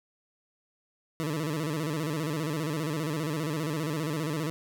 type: tone with vibrato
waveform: 20% pulse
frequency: 154.2 Hz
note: D#3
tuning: 15 cents flat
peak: -24 dBFS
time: 1.2-4.5 s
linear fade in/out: 0 ms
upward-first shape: square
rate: 15 Hz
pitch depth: 96 cents each way
effects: none